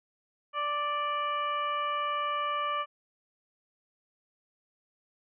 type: harmonic tone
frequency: 587 Hz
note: D5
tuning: 1 cent flat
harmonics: 1 / 2 / 3 / 4 / 5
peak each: -38 / -29 / -42 / -41 / -41 dBFS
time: 0.53-2.86 s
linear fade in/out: 50 ms
effects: none